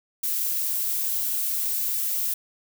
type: noise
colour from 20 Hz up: violet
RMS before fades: -26 dBFS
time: 0.23-2.34 s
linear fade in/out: 5 ms
effects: none